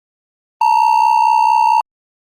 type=ring-modulated tone; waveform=triangle; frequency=909 Hz; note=A#5; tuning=44 cents flat; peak=-4 dBFS; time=0.61-1.81 s; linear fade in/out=2 ms; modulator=32.2 Hz; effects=Opus 24 kbps